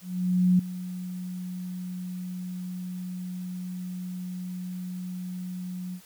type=tone with ADSR envelope; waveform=sine; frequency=181.5 Hz; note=F#3; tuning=33 cents flat; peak=-16 dBFS; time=0.01-6.01 s; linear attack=580 ms; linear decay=6 ms; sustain=-16 dB; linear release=72 ms; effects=white hiss -54 dBFS RMS until 6.05 s